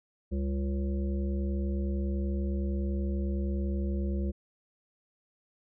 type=harmonic tone with a mistuned harmonic; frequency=69.3 Hz; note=C#2; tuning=in tune; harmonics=1 / 3 / 5 / 7 / 8; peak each=-29 / -34 / -39 / -47 / -46 dBFS; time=0.31-4.32 s; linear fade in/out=20 ms; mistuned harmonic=3; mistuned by=-90 cents; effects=none